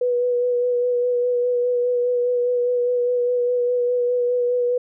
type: tone with vibrato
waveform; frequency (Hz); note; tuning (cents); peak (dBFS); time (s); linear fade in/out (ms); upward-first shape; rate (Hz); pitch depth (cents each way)
sine; 489.8; B4; -14; -17; 0.01-4.78; 5; sine; 4.9; 19
effects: none